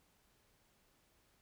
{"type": "silence", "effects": ["pink hiss -73 dBFS RMS until 1.41 s"]}